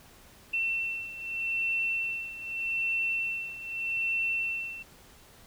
sine beating tone pair, 2695 / 2695.82 Hz, E7 / E7, +38 / +38 cents, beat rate 0.82 Hz, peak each -30 / -34 dBFS, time 0.53-4.83 s, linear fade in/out 10 ms, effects pink hiss -55 dBFS RMS until 5.46 s

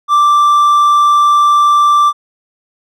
triangle tone, 1174.7 Hz, D6, in tune, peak -4 dBFS, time 0.08-2.13 s, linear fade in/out 50 ms, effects none

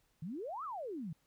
sine exponential two-way sweep, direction up then down, 146.3 to 1355 to 146.3 Hz, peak -39 dBFS, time 0.22-1.13 s, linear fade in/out 5 ms, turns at 0.64 s, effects pink hiss -75 dBFS RMS until 1.26 s

